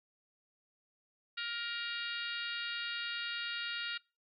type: harmonic tone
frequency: 470.2 Hz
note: A#4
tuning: 15 cents sharp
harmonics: 3 / 4 / 5 / 6 / 7 / 8 / 9 / 10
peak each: -41 / -45 / -48 / -42 / -50 / -44 / -49 / -54 dBFS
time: 1.37-3.98 s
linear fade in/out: 10 ms
effects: noise-tail reverb RT60 0.3 s tail -25 dB re dry